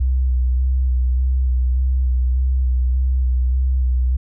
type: tone with vibrato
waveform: sine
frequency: 63.5 Hz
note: B1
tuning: 49 cents sharp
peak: -14 dBFS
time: 0-4.17 s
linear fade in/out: 10 ms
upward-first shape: square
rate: 1.7 Hz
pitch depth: 24 cents each way
effects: none